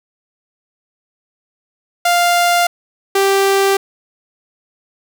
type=tone pair in turn; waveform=sawtooth; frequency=698.5 / 392 Hz; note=F5 / G4; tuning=0 / 0 cents; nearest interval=minor seventh; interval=1000 cents; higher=first; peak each=-7 dBFS; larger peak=neither; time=2.05-2.67 / 3.15-3.77 s; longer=neither; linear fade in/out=5 ms; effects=none